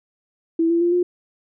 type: tone with pitch steps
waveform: sine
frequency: 329.6 / 337.9 / 346.4 / 355.1 Hz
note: E4 / E4 / F4 / F4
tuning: 0 / +43 / -14 / +29 cents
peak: -15 dBFS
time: 0.59-1.03 s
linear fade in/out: 5 ms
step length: 110 ms
effects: none